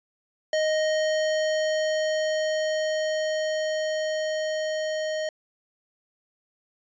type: tone with level ramp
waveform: square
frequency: 622.3 Hz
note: D#5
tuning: in tune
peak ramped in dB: -22 to -27 dBFS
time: 0.53-5.29 s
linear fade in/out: 2 ms
effects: resampled to 16000 Hz